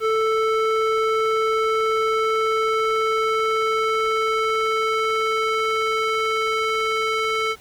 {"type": "tone with band-pass filter sweep", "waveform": "square", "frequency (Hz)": 440.9, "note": "A4", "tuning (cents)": 4, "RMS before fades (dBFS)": -21, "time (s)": [0, 7.56], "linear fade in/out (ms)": 50, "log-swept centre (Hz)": [1000, 1900], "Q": 1.1, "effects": ["pink hiss -49 dBFS RMS until 7.6 s"]}